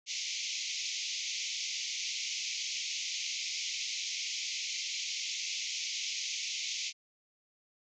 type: band-pass noise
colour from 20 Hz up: white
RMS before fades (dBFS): -37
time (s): 0.06-6.93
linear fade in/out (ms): 50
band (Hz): 2100 to 6800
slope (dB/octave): 96
effects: none